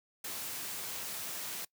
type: noise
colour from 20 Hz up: white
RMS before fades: -40 dBFS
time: 0.24-1.65 s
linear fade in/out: 5 ms
effects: noise-tail reverb RT60 0.1 s tail -22 dB re dry + high-pass 100 Hz 12 dB/octave

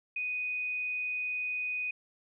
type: tone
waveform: sine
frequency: 2489 Hz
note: D#7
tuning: in tune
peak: -31 dBFS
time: 0.16-1.91 s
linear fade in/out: 5 ms
effects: none

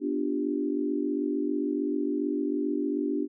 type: chord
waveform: sine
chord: G dominant seventh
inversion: first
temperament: equal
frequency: 246.9 / 293.7 / 349.2 / 392 Hz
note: B3 / D4 / F4 / G4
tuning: 0 / 0 / 0 / 0 cents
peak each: -33 / -28 / -34 / -33 dBFS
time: 0-3.28 s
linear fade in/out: 50 ms
effects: none

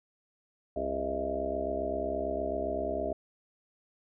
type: harmonic tone with a mistuned harmonic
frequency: 67 Hz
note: C2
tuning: 42 cents sharp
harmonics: 1 / 3 / 4 / 5 / 6 / 7 / 8 / 9 / 10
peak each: -41 / -46 / -40 / -42 / -37 / -44 / -44 / -34 / -36 dBFS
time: 0.76-3.13 s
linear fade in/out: 5 ms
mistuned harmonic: 9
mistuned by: +53 cents
effects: none

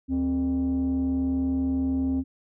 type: tone pair together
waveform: sine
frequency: 74.5 / 264.3 Hz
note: D2 / C4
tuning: +25 / +18 cents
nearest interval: octave + minor seventh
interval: 2193 cents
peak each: -28 / -21 dBFS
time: 0.08-2.24 s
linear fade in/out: 50 ms
effects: tanh soft clip ceiling -20 dBFS

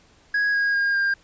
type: tone with pitch steps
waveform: triangle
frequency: 1658 / 1639 / 1620.1 / 1601.5 Hz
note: G#6 / G#6 / G#6 / G6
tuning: -3 / -23 / -43 / +37 cents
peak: -17 dBFS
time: 0.34-1.14 s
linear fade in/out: 5 ms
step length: 200 ms
effects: pink hiss -56 dBFS RMS until 1.23 s + resampled to 16000 Hz

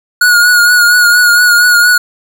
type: tone with vibrato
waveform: square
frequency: 1446 Hz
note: F#6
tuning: 40 cents flat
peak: -5 dBFS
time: 0.21-1.98 s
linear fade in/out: 5 ms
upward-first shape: triangle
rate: 4.3 Hz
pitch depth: 40 cents each way
effects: none

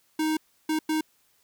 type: tone bursts at uneven times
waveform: square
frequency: 312.4 Hz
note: D#4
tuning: 7 cents sharp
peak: -24 dBFS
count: 3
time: 0.19-0.37 / 0.69-0.79 / 0.89-1.01 s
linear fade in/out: 5 ms
effects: white hiss -66 dBFS RMS until 1.43 s

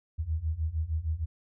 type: beating tone pair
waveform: sine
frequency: 76.1 / 82.6 Hz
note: D#2 / E2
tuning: -38 / +4 cents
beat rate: 6.5 Hz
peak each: -32 / -30 dBFS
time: 0.18-1.26 s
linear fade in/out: 20 ms
effects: none

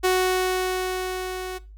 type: tone with level ramp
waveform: sawtooth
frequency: 370 Hz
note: F#4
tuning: in tune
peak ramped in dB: -13 to -26 dBFS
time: 0.03-1.59 s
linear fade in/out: 20 ms
effects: noise-tail reverb RT60 0.3 s tail -20 dB re dry + added 51 Hz sine -41 dBFS peak until 1.77 s

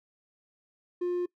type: tone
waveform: triangle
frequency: 354.6 Hz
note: F4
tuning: 26 cents sharp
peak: -24 dBFS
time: 1.01-1.26 s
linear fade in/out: 10 ms
effects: noise-tail reverb RT60 0.1 s tail -23 dB re dry + tanh soft clip ceiling -22 dBFS

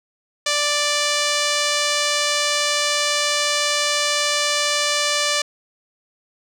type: tone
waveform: 5% pulse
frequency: 587.3 Hz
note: D5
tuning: in tune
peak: -6 dBFS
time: 0.46-5.42 s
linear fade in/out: 5 ms
effects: low-pass 10000 Hz 12 dB/octave

